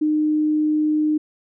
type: tone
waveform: sine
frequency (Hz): 305.3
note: D#4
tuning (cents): -33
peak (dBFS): -16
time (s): 0.01-1.18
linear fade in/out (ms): 10
effects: none